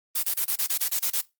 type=noise bursts; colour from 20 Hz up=blue; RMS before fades=-25 dBFS; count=10; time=0.15-1.213 s; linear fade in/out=10 ms; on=82 ms; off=27 ms; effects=noise-tail reverb RT60 0.2 s tail -20 dB re dry + Opus 24 kbps